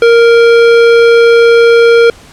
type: tone with hard clipping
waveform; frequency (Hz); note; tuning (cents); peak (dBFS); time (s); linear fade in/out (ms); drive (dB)
sine; 466.2; A#4; 0; -4; 0.02-2.1; 2; 14
effects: pink hiss -37 dBFS RMS until 2.32 s + low-pass 9000 Hz 12 dB/octave